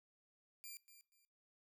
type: tone with echo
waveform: 5% pulse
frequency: 2379 Hz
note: D7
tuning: 22 cents sharp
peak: -40 dBFS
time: 0.64-0.77 s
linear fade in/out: 0 ms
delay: 240 ms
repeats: 2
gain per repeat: -12 dB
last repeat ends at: 1.25 s
effects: noise-tail reverb RT60 0.4 s tail -23 dB re dry